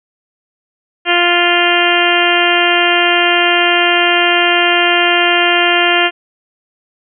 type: harmonic tone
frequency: 349.2 Hz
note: F4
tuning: in tune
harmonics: 1 / 2 / 3 / 4 / 5 / 6 / 7 / 8 / 9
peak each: -17 / -16 / -22 / -18 / -17 / -19 / -19 / -16 / -19 dBFS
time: 1.05-6.11 s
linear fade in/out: 50 ms
effects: none